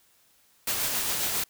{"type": "noise with tremolo", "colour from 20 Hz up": "white", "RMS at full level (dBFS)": -27, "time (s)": [0.67, 1.44], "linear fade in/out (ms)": 5, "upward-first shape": "sine", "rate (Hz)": 7.4, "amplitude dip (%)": 30, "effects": ["white hiss -63 dBFS RMS until 1.49 s"]}